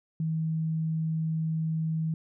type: tone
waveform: sine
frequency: 160 Hz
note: D#3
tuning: 49 cents sharp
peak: -26 dBFS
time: 0.2-2.14 s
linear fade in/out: 2 ms
effects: none